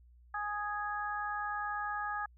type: harmonic tone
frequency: 415.3 Hz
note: G#4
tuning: in tune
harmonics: 2 / 3 / 4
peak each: -38 / -38 / -39 dBFS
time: 0.34-2.26 s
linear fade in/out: 5 ms
effects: added 60 Hz sine -57 dBFS peak until 2.37 s